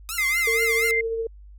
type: tone with vibrato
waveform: 5% pulse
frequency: 1241 Hz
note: D#6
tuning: 5 cents flat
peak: -17 dBFS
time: 0.09-0.91 s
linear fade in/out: 0 ms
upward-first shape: triangle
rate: 4.2 Hz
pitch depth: 260 cents each way
type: tone with pitch glide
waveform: sine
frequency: 2077 to 2089 Hz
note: C7 to C7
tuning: -13 to -3 cents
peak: -20 dBFS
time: 0.18-1.01 s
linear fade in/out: 5 ms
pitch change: +10 cents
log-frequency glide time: 0.41-0.72 s
type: tone with tremolo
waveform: sine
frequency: 453.4 Hz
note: A#4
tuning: 48 cents flat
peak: -22 dBFS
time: 0.47-1.27 s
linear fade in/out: 5 ms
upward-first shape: triangle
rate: 14 Hz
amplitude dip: 40%
effects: added 50 Hz sine -42 dBFS peak until 1.58 s